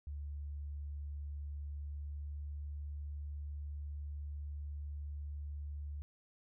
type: tone with pitch glide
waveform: sine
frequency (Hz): 72.5 to 72.96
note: D2 to D2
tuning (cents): -22 to -11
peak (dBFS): -40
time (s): 0.07-6.02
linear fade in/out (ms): 0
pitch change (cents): +11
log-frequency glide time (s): 1.74-2.38
effects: none